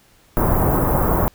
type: band-stop noise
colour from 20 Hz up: pink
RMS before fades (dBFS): -17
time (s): 0.37-1.28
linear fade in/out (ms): 0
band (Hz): 1200 to 15000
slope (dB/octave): 24
effects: pink hiss -54 dBFS RMS until 1.34 s